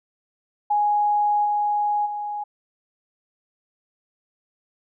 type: tone with level steps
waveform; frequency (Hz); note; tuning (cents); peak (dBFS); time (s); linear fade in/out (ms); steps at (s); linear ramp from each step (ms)
sine; 830.6; G#5; 0; -17 / -19 / -26; 0.7-2.44; 10; 1.44 / 2.05; 20
effects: none